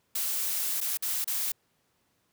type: noise with dropouts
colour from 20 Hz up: blue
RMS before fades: -30 dBFS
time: 0.15-1.52 s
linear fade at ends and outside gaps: 5 ms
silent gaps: 0.805-0.812 / 0.973-1.023 / 1.244-1.275 s
effects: pink hiss -72 dBFS RMS until 2.32 s + high-pass 80 Hz 12 dB/octave